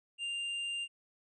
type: tone with tanh clipping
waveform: triangle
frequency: 2794 Hz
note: F7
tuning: in tune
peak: -36 dBFS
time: 0.18-0.88 s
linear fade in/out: 50 ms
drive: 11 dB
effects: resampled to 22050 Hz